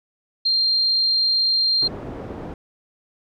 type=tone; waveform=sine; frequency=4186 Hz; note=C8; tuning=in tune; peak=-16 dBFS; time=0.45-1.88 s; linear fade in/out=10 ms
type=low-pass noise; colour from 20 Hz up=white; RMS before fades=-33 dBFS; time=1.82-2.54 s; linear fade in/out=2 ms; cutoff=480 Hz; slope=12 dB/octave
effects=none